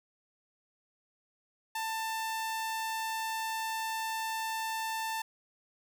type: tone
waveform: sawtooth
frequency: 890 Hz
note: A5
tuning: 20 cents sharp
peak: -29 dBFS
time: 1.75-5.22 s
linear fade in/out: 5 ms
effects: none